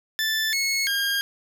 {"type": "tone with pitch steps", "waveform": "20% pulse", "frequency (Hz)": [1759, 2187, 1615], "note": ["A6", "C#7", "G#6"], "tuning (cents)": [-1, -24, -49], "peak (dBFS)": -17, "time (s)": [0.19, 1.21], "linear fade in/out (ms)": 0, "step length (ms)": 340, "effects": []}